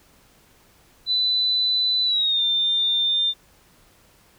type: tone with pitch glide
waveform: sine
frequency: 3996 to 3601 Hz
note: B7 to A7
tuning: +20 to +39 cents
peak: -18 dBFS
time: 1.06-3.34 s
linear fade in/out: 50 ms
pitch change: -181 cents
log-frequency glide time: 2.04-2.42 s
effects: pink hiss -56 dBFS RMS until 4.38 s